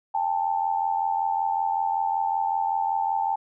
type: tone pair together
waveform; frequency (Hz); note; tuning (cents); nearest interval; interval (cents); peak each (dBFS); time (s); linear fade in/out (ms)
sine; 800 / 885.3; G5 / A5; +35 / +10; major second; 175; -25; 0.14-3.36; 10
effects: none